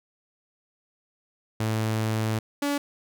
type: tone pair in turn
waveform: sawtooth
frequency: 110 / 286 Hz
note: A2 / D4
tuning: 0 / -46 cents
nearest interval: octave + perfect fourth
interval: 1654 cents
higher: second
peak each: -20 dBFS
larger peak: neither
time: 1.6-2.39 / 2.62-2.78 s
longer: first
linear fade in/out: 5 ms
effects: none